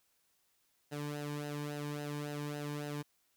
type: tone with flanger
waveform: sawtooth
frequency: 146.83 Hz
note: D3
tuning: in tune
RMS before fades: -40 dBFS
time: 0.91-3.03 s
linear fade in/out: 20 ms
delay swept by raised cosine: 0.87 to 1.51 ms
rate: 3.6 Hz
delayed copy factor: -0.75
effects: white hiss -75 dBFS RMS until 3.36 s